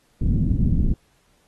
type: low-pass noise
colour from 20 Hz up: pink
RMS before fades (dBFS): -19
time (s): 0.21-0.94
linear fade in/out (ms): 5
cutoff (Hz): 230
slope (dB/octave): 24
effects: pink hiss -63 dBFS RMS until 1.47 s + AAC 32 kbps